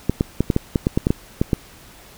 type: clicks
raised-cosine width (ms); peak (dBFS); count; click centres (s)
3; -3; 12; 0.096 / 0.209 / 0.406 / 0.502 / 0.564 / 0.758 / 0.869 / 0.975 / 1.069 / 1.105 / 1.415 / 1.532
effects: pink hiss -45 dBFS RMS until 2.17 s